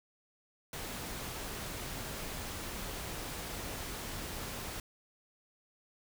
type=noise; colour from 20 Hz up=pink; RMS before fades=-41 dBFS; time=0.73-4.8 s; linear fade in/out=2 ms; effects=none